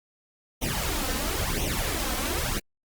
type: noise with flanger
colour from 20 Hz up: pink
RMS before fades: -28 dBFS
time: 0.61-2.6 s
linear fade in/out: 20 ms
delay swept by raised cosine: 0.32 to 3.92 ms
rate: 0.98 Hz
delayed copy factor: +0.85
effects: Opus 48 kbps